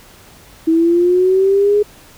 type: linear sweep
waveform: sine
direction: up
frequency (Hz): 321 to 418.8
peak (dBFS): -9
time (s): 0.67-1.83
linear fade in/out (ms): 10
effects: pink hiss -43 dBFS RMS until 2.17 s